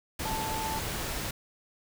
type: tone in noise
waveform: sine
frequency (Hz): 880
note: A5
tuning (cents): 0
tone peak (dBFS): -33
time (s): 0.25-0.79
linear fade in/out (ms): 5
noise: pink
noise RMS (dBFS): -34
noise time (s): 0.19-1.31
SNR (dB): -2
effects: none